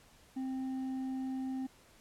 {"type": "tone with hard clipping", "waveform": "sine", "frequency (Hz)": 262.3, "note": "C4", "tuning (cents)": 4, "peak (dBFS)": -36, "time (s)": [0.36, 1.67], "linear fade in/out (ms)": 10, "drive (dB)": 4, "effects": ["pink hiss -62 dBFS RMS until 2 s", "low-pass 12000 Hz 12 dB/octave"]}